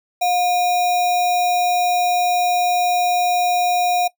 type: tone with sample-and-hold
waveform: sine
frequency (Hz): 714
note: F5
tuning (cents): +38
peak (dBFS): -15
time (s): 0.21-4.08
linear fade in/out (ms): 10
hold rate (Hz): 3150
effects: noise-tail reverb RT60 0.1 s tail -19 dB re dry